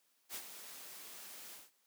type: noise with ADSR envelope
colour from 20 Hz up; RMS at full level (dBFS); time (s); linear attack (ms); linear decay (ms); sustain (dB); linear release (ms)
white; -42; 0.29-1.71; 59; 68; -9; 180
effects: white hiss -75 dBFS RMS until 1.86 s + high-pass 200 Hz 12 dB/octave